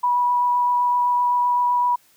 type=tone with vibrato; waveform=sine; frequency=977 Hz; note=B5; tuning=19 cents flat; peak=-16 dBFS; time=0.03-1.96 s; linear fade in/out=10 ms; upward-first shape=sine; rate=7.8 Hz; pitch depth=9 cents each way; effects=white hiss -57 dBFS RMS until 2.16 s